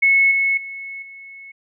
sine tone with level steps, 2195 Hz, C#7, 18 cents flat, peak -11 / -15 / -29 / -36 dBFS, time 0.02-1.52 s, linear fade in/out 10 ms, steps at 0.31 / 0.57 / 1.02 s, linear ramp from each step 5 ms, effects none

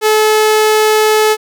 sawtooth tone, 431 Hz, A4, 36 cents flat, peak -4 dBFS, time 0.01-1.37 s, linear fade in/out 50 ms, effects none

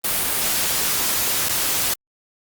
white noise with dropouts, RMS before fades -21 dBFS, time 0.04-1.94 s, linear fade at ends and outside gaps 5 ms, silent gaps 1.488-1.492 s, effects Opus 32 kbps

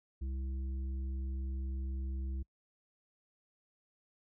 harmonic tone, 66 Hz, C2, 16 cents sharp, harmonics 1 / 3 / 5, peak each -35 / -51 / -53 dBFS, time 0.21-2.43 s, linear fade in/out 10 ms, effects noise-tail reverb RT60 0.1 s tail -26 dB re dry

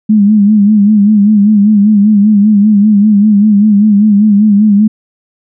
sine tone with vibrato, 207.9 Hz, G#3, 2 cents sharp, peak -3 dBFS, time 0.09-4.88 s, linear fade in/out 10 ms, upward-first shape sine, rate 5.1 Hz, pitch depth 73 cents each way, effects none

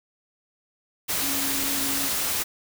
sine tone in noise, 275.7 Hz, C#4, 9 cents flat, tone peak -33 dBFS, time 1.21-2.09 s, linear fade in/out 20 ms, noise white, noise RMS -26 dBFS, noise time 1.08-2.44 s, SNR -10 dB, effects none

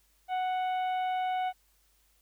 harmonic tone, 740 Hz, F#5, in tune, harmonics 1 / 2 / 3 / 4 / 5, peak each -28 / -44 / -44 / -48 / -54 dBFS, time 0.28-1.53 s, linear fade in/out 50 ms, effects added 50 Hz sine -69 dBFS peak until 2.21 s + white hiss -69 dBFS RMS until 2.21 s

